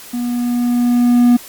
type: tone with level ramp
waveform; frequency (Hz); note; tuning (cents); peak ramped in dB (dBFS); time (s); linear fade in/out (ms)
triangle; 242.3; B3; -33; -16 to -4; 0.13-1.37; 10
effects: white hiss -36 dBFS RMS until 1.48 s + Opus 48 kbps